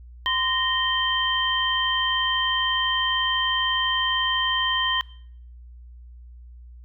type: tone cluster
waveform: sine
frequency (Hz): 1030 / 1852 / 3127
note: C6 / A#6 / G7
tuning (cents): -28 / -12 / -5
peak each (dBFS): -26 / -26 / -23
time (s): 0.26-5.01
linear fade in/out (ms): 0
effects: noise-tail reverb RT60 0.6 s tail -22 dB re dry + added 60 Hz sine -41 dBFS peak until 6.84 s